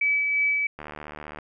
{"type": "tone with tremolo", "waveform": "sine", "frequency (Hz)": 2293, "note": "D7", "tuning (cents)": -42, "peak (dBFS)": -19, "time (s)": [0.01, 0.67], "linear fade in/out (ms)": 5, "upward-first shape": "sine", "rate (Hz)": 2.9, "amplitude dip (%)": 30}
{"type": "click train", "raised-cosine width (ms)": 0.5, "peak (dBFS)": -22, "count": 46, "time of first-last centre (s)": [0.79, 1.387], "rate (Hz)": 75.4}
{"effects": []}